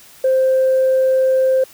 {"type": "tone", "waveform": "sine", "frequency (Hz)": 523.3, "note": "C5", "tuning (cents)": 0, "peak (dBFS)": -10, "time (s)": [0.24, 1.64], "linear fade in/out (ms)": 5, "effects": ["tanh soft clip ceiling -8 dBFS", "white hiss -44 dBFS RMS until 1.73 s"]}